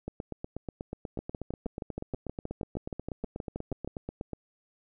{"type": "two click trains", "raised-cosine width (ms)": 2, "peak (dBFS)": [-21, -22], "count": [18, 36], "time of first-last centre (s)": [[1.19, 3.876], [0.08, 4.333]], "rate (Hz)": [6.33, 8.23], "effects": []}